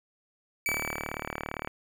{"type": "tone with exponential decay", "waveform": "45% pulse", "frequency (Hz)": 2300, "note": "D7", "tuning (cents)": -37, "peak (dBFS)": -26, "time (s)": [0.66, 1.68], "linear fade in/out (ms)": 1, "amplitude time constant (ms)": 220}
{"type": "click train", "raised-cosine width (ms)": 0.5, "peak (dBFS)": -16, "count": 38, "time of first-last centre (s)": [0.69, 1.674], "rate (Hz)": 37.6}
{"effects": []}